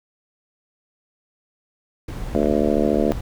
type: noise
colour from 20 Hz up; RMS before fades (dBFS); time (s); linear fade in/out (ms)
brown; -29; 2.08-3.21; 5
type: harmonic tone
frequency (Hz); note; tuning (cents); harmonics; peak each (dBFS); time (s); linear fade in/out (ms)
74; D2; +14; 3 / 4 / 5 / 6 / 7 / 8 / 9; -22 / -23 / -24 / -25 / -25 / -26 / -27; 2.35-3.12; 0
type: clicks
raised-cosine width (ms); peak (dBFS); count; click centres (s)
0.5; -21; 2; 2.43 / 2.459
effects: none